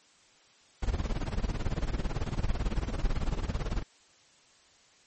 brown noise with tremolo, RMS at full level -27 dBFS, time 0.82-3.83 s, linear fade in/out 10 ms, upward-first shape sine, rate 18 Hz, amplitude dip 85%, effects white hiss -61 dBFS RMS until 5.06 s + MP3 32 kbps

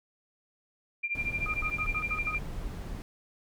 sine tone with tremolo, 2383 Hz, D7, 25 cents sharp, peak -26 dBFS, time 1.03-2.39 s, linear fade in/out 10 ms, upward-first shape triangle, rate 13 Hz, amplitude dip 95%
brown noise, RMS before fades -37 dBFS, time 1.15-3.02 s, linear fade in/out 0 ms
sine tone bursts, 1252 Hz, D#6, 10 cents sharp, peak -35 dBFS, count 6, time 1.46-2.348 s, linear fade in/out 0 ms, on 78 ms, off 84 ms
effects none

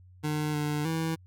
25% pulse tone with pitch steps, 151.3 / 149 / 162.1 Hz, D#3 / D3 / E3, -48 / +25 / -29 cents, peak -24 dBFS, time 0.23-1.16 s, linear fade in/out 20 ms, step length 310 ms, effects added 91 Hz sine -51 dBFS peak until 1.26 s

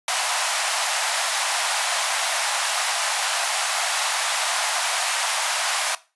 pink high-pass noise, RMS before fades -23 dBFS, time 0.08-5.95 s, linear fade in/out 2 ms, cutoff 660 Hz, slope 48 dB/octave, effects noise-tail reverb RT60 0.3 s tail -18 dB re dry + resampled to 24000 Hz

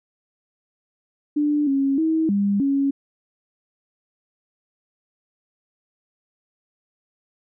sine tone with pitch steps, 295.3 / 273.9 / 320.1 / 200.9 / 276.8 Hz, D4 / C#4 / D#4 / G3 / C#4, +10 / -21 / +49 / +43 / -2 cents, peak -17 dBFS, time 1.36-2.91 s, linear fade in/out 10 ms, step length 310 ms, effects none

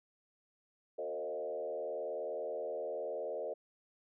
sine tone with frequency modulation, 534 Hz, C5, 35 cents sharp, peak -36 dBFS, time 0.98-3.54 s, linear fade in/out 10 ms, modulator 79.1 Hz, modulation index 1.5, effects none

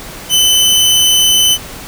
sawtooth tone, 3029 Hz, F#7, 40 cents sharp, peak -4 dBFS, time 0.29-1.58 s, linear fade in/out 50 ms, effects pink hiss -29 dBFS RMS until 1.87 s

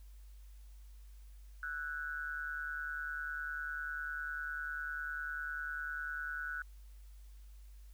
sine tone with amplitude modulation, 1480 Hz, F#6, in tune, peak -34 dBFS, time 1.63-6.62 s, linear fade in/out 2 ms, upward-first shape sine, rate 150 Hz, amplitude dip 80%, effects added 50 Hz sine -51 dBFS peak until 7.93 s + white hiss -70 dBFS RMS until 7.93 s

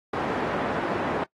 pink band-pass noise, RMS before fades -28 dBFS, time 0.13-1.24 s, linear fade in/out 5 ms, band 230 to 1300 Hz, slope 12 dB/octave, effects noise-tail reverb RT60 0.1 s tail -21 dB re dry + AAC 32 kbps

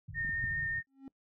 white low-pass noise, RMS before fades -45 dBFS, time 0.08-0.81 s, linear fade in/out 10 ms, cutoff 160 Hz, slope 96 dB/octave
sine tone with vibrato, 1828 Hz, A#6, 34 cents flat, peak -32 dBFS, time 0.14-0.83 s, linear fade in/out 50 ms, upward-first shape sine, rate 5.1 Hz, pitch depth 10 cents each way
clicks, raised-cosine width 5 ms, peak -31 dBFS, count 3, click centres 0.248 / 0.293 / 0.441 s
triangle tone with exponential growth, 270 Hz, C#4, 45 cents flat, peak -38 dBFS, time 0.87-1.08 s, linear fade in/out 1 ms, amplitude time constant 45 ms
effects noise-tail reverb RT60 0.1 s tail -22 dB re dry

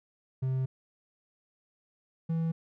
triangle tone pair in turn, 130.81 / 163.78 Hz, C3 / E3, 0 / -11 cents, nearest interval major third, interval 389 cents, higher second, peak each -25 dBFS, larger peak neither, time 0.42-0.66 / 2.29-2.52 s, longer first, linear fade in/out 10 ms, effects none

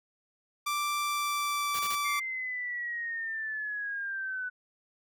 sawtooth tone with pitch glide, 1174.7 to 1161.9 Hz, D6 to D6, 0 to -19 cents, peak -25 dBFS, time 0.66-2.2 s, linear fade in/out 10 ms, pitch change -19 cents, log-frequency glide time 1.01-1.79 s
white noise bursts, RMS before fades -38 dBFS, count 3, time 1.74-1.953 s, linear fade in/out 5 ms, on 53 ms, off 27 ms
sine linear sweep, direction down, 2130 to 1487 Hz, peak -32 dBFS, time 2.04-4.5 s, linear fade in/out 20 ms
effects none

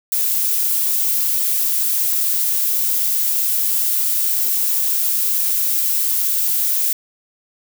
violet noise, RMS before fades -18 dBFS, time 0.12-6.93 s, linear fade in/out 2 ms, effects none

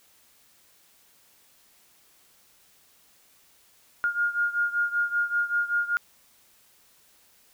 sine beating tone pair, 1417 / 1422.2 Hz, F6 / F6, +25 / +31 cents, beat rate 5.2 Hz, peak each -25 / -28 dBFS, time 4.04-5.97 s, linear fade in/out 0 ms, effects white hiss -60 dBFS RMS until 7.53 s

